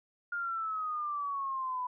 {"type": "exponential sweep", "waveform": "sine", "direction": "down", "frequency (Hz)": [1419, 989], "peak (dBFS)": -32, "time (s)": [0.32, 1.87], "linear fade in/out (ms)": 5, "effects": []}